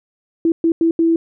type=tone bursts at uneven times; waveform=sine; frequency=330.5 Hz; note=E4; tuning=5 cents sharp; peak=-11 dBFS; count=4; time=0.45-0.52 / 0.64-0.72 / 0.81-0.91 / 0.99-1.16 s; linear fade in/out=2 ms; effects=none